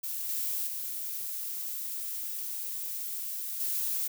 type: noise with level steps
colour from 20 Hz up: violet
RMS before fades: -35 / -32 / -36 / -31 dBFS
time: 0.03-4.08 s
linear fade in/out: 10 ms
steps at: 0.29 / 0.67 / 3.6 s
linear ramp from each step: 2 ms
effects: none